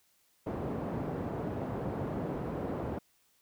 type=band-pass noise; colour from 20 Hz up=pink; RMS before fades=-36 dBFS; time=0.46-2.99 s; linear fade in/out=10 ms; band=110 to 670 Hz; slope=12 dB/octave; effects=white hiss -70 dBFS RMS until 3.41 s